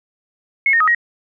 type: tone with pitch steps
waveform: sine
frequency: 2178 / 1845 / 1261 / 1889 Hz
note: C#7 / A#6 / D#6 / A#6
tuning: -31 / -18 / +23 / +22 cents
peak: -11 dBFS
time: 0.66-0.948 s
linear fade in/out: 2 ms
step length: 72 ms
effects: none